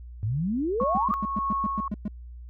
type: exponential sweep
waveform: sine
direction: up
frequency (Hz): 98 to 1256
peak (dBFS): -24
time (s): 0.23-1.14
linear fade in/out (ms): 0
type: tone with tremolo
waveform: sine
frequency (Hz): 1100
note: C#6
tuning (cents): -14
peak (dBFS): -24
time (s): 0.8-1.88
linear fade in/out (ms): 2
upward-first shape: sine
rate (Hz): 1.7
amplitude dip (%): 35
type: tone bursts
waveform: triangle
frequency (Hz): 207.7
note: G#3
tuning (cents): 0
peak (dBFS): -24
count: 10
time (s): 0.81-2.08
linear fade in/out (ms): 2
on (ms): 28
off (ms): 110
effects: added 60 Hz sine -39 dBFS peak until 2.49 s